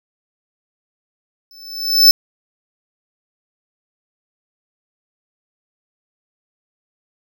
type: tone with exponential growth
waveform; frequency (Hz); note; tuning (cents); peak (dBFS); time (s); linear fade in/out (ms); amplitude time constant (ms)
square; 5274; E8; 0; -3; 1.51-2.11; 1; 130
effects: none